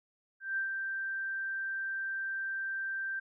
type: tone with ADSR envelope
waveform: sine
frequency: 1570 Hz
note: G6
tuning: 2 cents sharp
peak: -29 dBFS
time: 0.4-3.2 s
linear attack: 170 ms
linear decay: 110 ms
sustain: -4 dB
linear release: 11 ms
effects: none